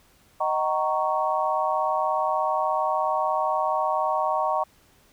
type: chord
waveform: sine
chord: D# minor seventh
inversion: none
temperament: equal with one note detuned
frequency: 622.3 / 759 / 932.3 / 1108.7 Hz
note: D#5 / F#5 / A#5 / C#6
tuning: 0 / +44 / 0 / 0 cents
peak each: -27 dBFS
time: 0.4-4.64 s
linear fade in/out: 10 ms
effects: pink hiss -59 dBFS RMS until 5.12 s